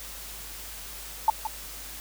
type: tone with echo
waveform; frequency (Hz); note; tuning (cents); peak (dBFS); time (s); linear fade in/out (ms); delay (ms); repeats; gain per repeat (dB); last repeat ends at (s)
sine; 880; A5; 0; -15; 1.28-1.3; 2; 170; 1; -11; 1.47
effects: added 50 Hz sine -46 dBFS peak until 2 s + white hiss -41 dBFS RMS until 2 s